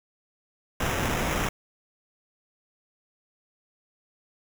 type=noise with sample-and-hold; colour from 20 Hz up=pink; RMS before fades=-27 dBFS; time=0.8-1.49 s; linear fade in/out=5 ms; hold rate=4410 Hz; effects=none